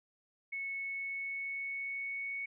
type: tone with pitch glide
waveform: sine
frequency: 2203 to 2222 Hz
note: C#7 to C#7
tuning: -11 to +4 cents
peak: -36 dBFS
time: 0.52-2.46 s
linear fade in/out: 10 ms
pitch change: +15 cents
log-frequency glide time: 0.69-2.32 s
effects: none